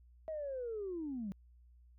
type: linear sweep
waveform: sine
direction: down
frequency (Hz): 644 to 184.2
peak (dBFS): -37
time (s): 0.28-1.32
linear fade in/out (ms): 0
effects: tanh soft clip ceiling -33 dBFS + added 60 Hz sine -59 dBFS peak until 1.98 s